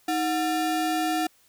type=ring-modulated tone; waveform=square; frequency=523.3 Hz; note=C5; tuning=in tune; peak=-21 dBFS; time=0.08-1.27 s; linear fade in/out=5 ms; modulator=208 Hz; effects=white hiss -61 dBFS RMS until 1.48 s